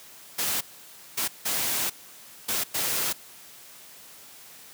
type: noise bursts at uneven times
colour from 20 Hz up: white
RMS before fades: -27 dBFS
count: 5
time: 0.38-0.61 / 1.17-1.28 / 1.45-1.9 / 2.48-2.64 / 2.74-3.13 s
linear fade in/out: 10 ms
effects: white hiss -48 dBFS RMS until 4.73 s + high-pass 100 Hz 12 dB/octave